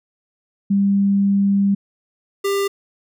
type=tone pair in turn; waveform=sine / square; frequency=198.7 / 397.4 Hz; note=G3 / G4; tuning=+24 / +24 cents; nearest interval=octave; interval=1200 cents; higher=second; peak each=-13 / -18 dBFS; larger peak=first; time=0.7-1.75 / 2.44-2.68 s; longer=first; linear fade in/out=10 ms; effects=none